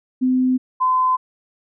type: tone pair in turn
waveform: sine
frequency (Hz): 255.8 / 1023.2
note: C4 / C6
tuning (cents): -39 / -39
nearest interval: 2 octaves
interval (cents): 2400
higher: second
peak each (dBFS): -14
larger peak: neither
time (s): 0.21-0.58 / 0.8-1.17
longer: neither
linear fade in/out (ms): 20
effects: none